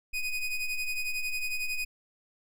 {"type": "ring-modulated tone", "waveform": "square", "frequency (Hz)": 1244.5, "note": "D#6", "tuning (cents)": 0, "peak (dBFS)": -27, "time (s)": [0.13, 1.85], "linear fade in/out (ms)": 10, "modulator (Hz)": 1250, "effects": []}